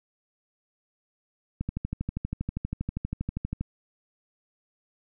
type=click train; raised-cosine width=5 ms; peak=-17 dBFS; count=26; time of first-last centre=1.61-3.61 s; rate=12.5 Hz; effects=none